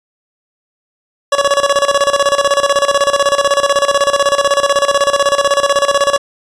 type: tone with tremolo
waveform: 25% pulse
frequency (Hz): 563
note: C#5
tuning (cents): +27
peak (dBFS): -4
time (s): 1.32-6.18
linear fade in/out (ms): 5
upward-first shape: square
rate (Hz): 16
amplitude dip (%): 75
effects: resampled to 22050 Hz